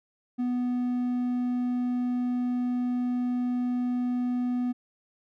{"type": "tone", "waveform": "triangle", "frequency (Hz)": 246.9, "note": "B3", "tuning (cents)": 0, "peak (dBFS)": -23, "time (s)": [0.38, 4.73], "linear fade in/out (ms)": 20, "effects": []}